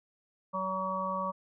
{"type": "harmonic tone", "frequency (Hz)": 188.9, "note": "F#3", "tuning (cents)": 36, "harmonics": [1, 3, 5, 6], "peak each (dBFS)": [-39, -37, -37, -33], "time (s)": [0.53, 1.32], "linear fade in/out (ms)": 20, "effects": []}